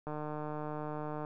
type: click train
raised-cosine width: 1 ms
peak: -26 dBFS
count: 179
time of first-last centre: 0.07-1.249 s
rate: 151 Hz
effects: none